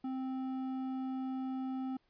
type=tone with hard clipping; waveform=sine; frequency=261.6 Hz; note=C4; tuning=in tune; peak=-37 dBFS; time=0.04-1.97 s; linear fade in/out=5 ms; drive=8 dB; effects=pink hiss -75 dBFS RMS until 2.09 s + resampled to 11025 Hz